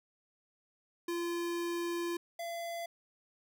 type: tone pair in turn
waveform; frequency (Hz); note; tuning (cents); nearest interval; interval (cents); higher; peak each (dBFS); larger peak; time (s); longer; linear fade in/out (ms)
square; 343.5 / 679.5; F4 / F5; -29 / -48; octave; 1181; second; -34 / -38; first; 1.08-2.17 / 2.39-2.86; first; 5
effects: none